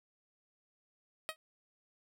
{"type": "tone with exponential decay", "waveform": "10% pulse", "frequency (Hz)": 631, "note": "D#5", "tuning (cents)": 24, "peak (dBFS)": -24, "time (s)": [1.29, 1.36], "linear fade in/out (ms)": 0, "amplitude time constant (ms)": 15, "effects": []}